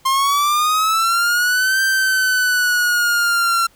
45% pulse linear two-way sweep, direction up then down, 1054 to 1568 to 1359 Hz, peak -14 dBFS, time 0.05-3.67 s, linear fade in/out 10 ms, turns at 1.82 s, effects pink hiss -53 dBFS RMS until 3.75 s

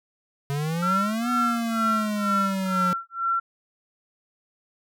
square exponential two-way sweep, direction up then down, 138.59 to 246.9 to 179 Hz, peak -25 dBFS, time 0.5-2.93 s, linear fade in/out 0 ms, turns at 1.3 s
sine tone with tremolo, 1358 Hz, F6, 49 cents flat, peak -20 dBFS, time 0.82-3.4 s, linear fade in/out 10 ms, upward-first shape sine, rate 2.1 Hz, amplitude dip 100%
effects none

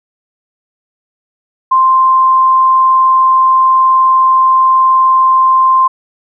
sine tone, 1046.5 Hz, C6, in tune, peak -5 dBFS, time 1.71-5.88 s, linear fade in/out 10 ms, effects none

